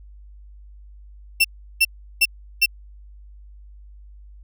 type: tone bursts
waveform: 35% pulse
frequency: 2700 Hz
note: E7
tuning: 41 cents sharp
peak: -11 dBFS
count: 4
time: 1.4-2.66 s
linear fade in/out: 10 ms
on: 45 ms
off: 360 ms
effects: added 50 Hz sine -41 dBFS peak until 4.43 s